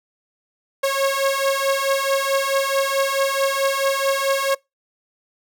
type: beating tone pair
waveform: sawtooth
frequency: 544 / 548.6 Hz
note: C#5 / C#5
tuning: -33 / -18 cents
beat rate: 4.6 Hz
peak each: -17 dBFS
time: 0.83-4.55 s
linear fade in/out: 10 ms
effects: noise-tail reverb RT60 0.2 s tail -25 dB re dry